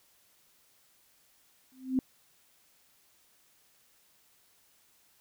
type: tone with exponential growth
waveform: sine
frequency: 259.9 Hz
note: C4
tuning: 11 cents flat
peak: -21 dBFS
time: 1.72-1.99 s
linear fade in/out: 1 ms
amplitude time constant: 58 ms
effects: white hiss -66 dBFS RMS until 5.2 s